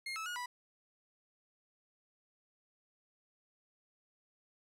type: tone with pitch steps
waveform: 30% pulse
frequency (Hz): 2136 / 1304 / 1444 / 983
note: C7 / E6 / F#6 / B5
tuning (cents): +35 / -19 / -43 / -8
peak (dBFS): -36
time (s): 0.06-0.46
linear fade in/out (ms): 5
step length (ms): 100
effects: low-pass 11000 Hz 12 dB/octave + 13-bit